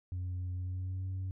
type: tone with pitch glide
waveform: sine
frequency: 90.6 to 94.01 Hz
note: F#2 to F#2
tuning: -36 to +28 cents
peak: -32 dBFS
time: 0.12-1.31 s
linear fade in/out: 0 ms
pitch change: +64 cents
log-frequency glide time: 0.56-1.06 s
effects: tanh soft clip ceiling -33 dBFS